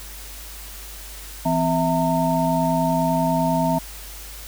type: tone cluster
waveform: sine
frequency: 165.8 / 255.8 / 655 / 912 Hz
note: E3 / C4 / E5 / A#5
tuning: +10 / -39 / -11 / -38 cents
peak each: -23 dBFS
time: 1.45-3.79 s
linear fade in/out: 10 ms
effects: added 50 Hz sine -38 dBFS peak until 4.47 s + white hiss -39 dBFS RMS until 4.47 s